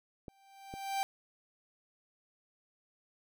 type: clicks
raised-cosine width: 2 ms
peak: -30 dBFS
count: 2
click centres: 0.282 / 0.739 s
type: tone with exponential growth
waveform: 45% pulse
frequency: 784 Hz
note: G5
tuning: in tune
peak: -29 dBFS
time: 0.29-1.03 s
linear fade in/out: 0 ms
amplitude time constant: 160 ms
effects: none